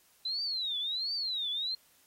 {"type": "tone with vibrato", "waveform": "sine", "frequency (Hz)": 3980, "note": "B7", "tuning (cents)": 13, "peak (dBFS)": -31, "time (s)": [0.25, 1.75], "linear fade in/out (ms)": 5, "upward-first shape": "triangle", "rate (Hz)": 1.4, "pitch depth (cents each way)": 280, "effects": ["white hiss -65 dBFS RMS until 2.06 s", "AAC 48 kbps"]}